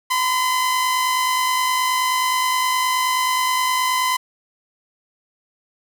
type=tone pair together; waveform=sawtooth; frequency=971 / 1020.5 Hz; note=B5 / C6; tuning=-30 / -44 cents; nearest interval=minor second; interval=86 cents; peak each=-24 / -14 dBFS; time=0.1-4.17 s; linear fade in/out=10 ms; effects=none